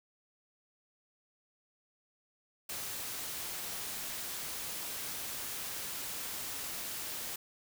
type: noise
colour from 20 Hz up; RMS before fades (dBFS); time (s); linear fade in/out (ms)
white; -40; 2.69-7.36; 5
effects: none